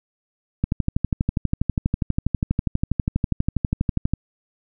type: click train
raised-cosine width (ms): 5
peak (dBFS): -7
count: 44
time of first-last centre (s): 0.64-4.136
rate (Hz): 12.3
effects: none